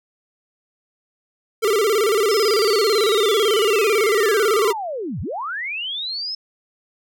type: tone with vibrato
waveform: square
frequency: 423.2 Hz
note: G#4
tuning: 33 cents sharp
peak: -16 dBFS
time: 1.62-4.73 s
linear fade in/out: 20 ms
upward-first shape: square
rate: 18 Hz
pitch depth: 110 cents each way
type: linear two-way sweep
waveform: sine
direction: down then up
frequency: 5274 to 69.3 to 5274 Hz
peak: -24 dBFS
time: 2.3-6.35 s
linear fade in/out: 5 ms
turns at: 5.21 s
effects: none